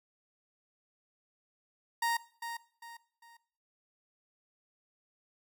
30% pulse tone with echo, 932.3 Hz, A#5, in tune, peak -26 dBFS, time 2.02-2.17 s, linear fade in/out 5 ms, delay 400 ms, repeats 3, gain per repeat -9 dB, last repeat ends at 3.37 s, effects noise-tail reverb RT60 0.6 s tail -20 dB re dry

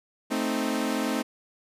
sawtooth chord, A diminished, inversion none, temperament equal, 220 / 261.6 / 311.1 Hz, A3 / C4 / Eb4, 0 / 0 / 0 cents, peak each -26 / -25 / -27 dBFS, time 0.3-1.23 s, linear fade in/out 20 ms, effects resampled to 32000 Hz

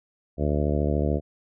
harmonic tone, 73.7 Hz, D2, 7 cents sharp, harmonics 1 / 2 / 3 / 4 / 5 / 6 / 7 / 8 / 9, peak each -25 / -28 / -30 / -31 / -32 / -33 / -33 / -34 / -35 dBFS, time 0.37-1.21 s, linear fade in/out 50 ms, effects none

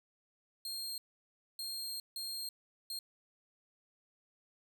sawtooth tone bursts at uneven times, 4217 Hz, C8, 13 cents sharp, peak -36 dBFS, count 4, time 0.65-0.98 / 1.59-2 / 2.16-2.49 / 2.9-2.99 s, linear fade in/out 2 ms, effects none

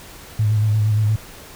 sine tone with vibrato, 106.9 Hz, A2, 49 cents flat, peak -14 dBFS, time 0.39-1.16 s, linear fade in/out 5 ms, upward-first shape square, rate 8.6 Hz, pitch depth 29 cents each way, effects pink hiss -40 dBFS RMS until 1.55 s

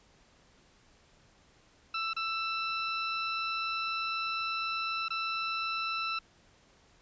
20% pulse tone with dropouts, 1328 Hz, E6, 12 cents sharp, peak -26 dBFS, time 1.94-6.19 s, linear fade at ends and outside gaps 5 ms, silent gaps 2.134-2.164 / 5.084-5.104 s, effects pink hiss -63 dBFS RMS until 7.01 s + resampled to 16000 Hz

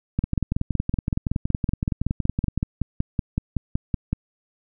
two click trains, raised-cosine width 5 ms, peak -9 / -10 dBFS, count 22 / 26, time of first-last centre 0.19-4.13 / 0.24-2.576 s, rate 5.33 / 10.7 Hz, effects none

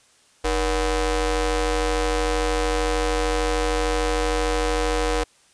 sawtooth ring-modulated tone, 261.6 Hz, C4, in tune, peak -13 dBFS, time 0.44-5.24 s, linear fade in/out 10 ms, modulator 215 Hz, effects white hiss -57 dBFS RMS until 5.53 s + resampled to 22050 Hz

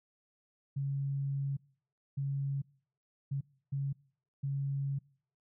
sine tone bursts at uneven times, 138.59 Hz, C#3, in tune, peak -31 dBFS, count 5, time 0.76-1.57 / 2.17-2.62 / 3.31-3.41 / 3.72-3.93 / 4.43-4.99 s, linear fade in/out 10 ms, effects noise-tail reverb RT60 0.6 s tail -25 dB re dry

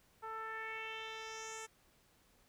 10% pulse tone with low-pass filter sweep, 443.1 Hz, A4, 12 cents sharp, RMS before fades -45 dBFS, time 0.22-1.67 s, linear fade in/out 20 ms, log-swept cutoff 1100 to 8700 Hz, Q 3.1, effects pink hiss -70 dBFS RMS until 2.48 s

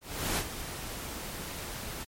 pink noise with ADSR envelope, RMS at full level -29 dBFS, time 0.01-2.05 s, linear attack 360 ms, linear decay 70 ms, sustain -10 dB, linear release 26 ms, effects MP3 64 kbps

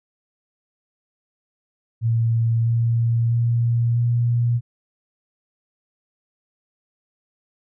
sine tone with pitch steps, 114.9 / 116.3 / 117.72 / 119.16 Hz, A#2 / A#2 / A#2 / A#2, -25 / -4 / +17 / +38 cents, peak -16 dBFS, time 2.01-4.61 s, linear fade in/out 50 ms, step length 650 ms, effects none

